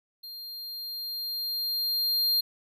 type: tone with level ramp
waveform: square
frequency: 4200 Hz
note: C8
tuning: 6 cents sharp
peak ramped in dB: -40 to -22 dBFS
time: 0.23-2.41 s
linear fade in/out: 10 ms
effects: none